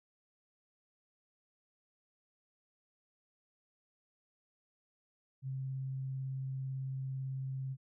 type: tone with vibrato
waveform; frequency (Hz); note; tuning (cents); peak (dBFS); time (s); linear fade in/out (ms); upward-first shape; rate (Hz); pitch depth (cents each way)
sine; 133; C3; +29; -36; 5.42-7.77; 50; triangle; 18; 11
effects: none